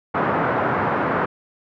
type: band-pass noise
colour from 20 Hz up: white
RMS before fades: -21 dBFS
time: 0.14-1.26 s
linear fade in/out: 10 ms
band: 100 to 1400 Hz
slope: 24 dB/octave
effects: none